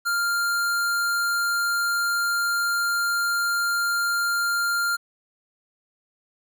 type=tone; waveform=square; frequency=1396.9 Hz; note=F6; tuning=in tune; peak=-22 dBFS; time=0.05-4.97 s; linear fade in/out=20 ms; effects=10-bit